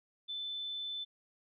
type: tone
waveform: sine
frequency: 3520 Hz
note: A7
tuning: in tune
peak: -37 dBFS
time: 0.28-1.05 s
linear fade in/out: 20 ms
effects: none